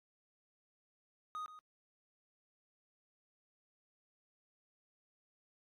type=tone with echo; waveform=triangle; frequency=1244.5 Hz; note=D#6; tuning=in tune; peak=-38 dBFS; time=1.35-1.46 s; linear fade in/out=0 ms; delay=130 ms; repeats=1; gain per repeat=-12 dB; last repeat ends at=1.59 s; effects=AAC 64 kbps